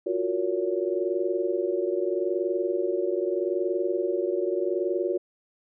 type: chord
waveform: sine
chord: Gb major seventh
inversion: third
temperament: equal with one note detuned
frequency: 349.2 / 370 / 466.2 / 565 Hz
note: F4 / Gb4 / Bb4 / Db5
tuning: 0 / 0 / 0 / +33 cents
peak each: -29 / -27 / -32 / -31 dBFS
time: 0.06-5.18 s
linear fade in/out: 10 ms
effects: none